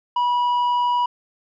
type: tone with tanh clipping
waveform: sine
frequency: 974 Hz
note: B5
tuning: 24 cents flat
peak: -18 dBFS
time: 0.16-1.06 s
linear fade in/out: 5 ms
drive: 5 dB
effects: none